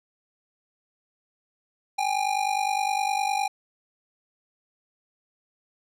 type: ring-modulated tone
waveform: square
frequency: 805 Hz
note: G5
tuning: 46 cents sharp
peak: -21 dBFS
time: 1.98-3.48 s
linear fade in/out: 10 ms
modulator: 24.9 Hz
effects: low-pass 10000 Hz 12 dB/octave